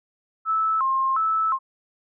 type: tone with vibrato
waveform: sine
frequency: 1180 Hz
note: D6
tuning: 8 cents sharp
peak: -19 dBFS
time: 0.45-1.59 s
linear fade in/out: 50 ms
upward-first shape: square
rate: 1.4 Hz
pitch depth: 180 cents each way
effects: none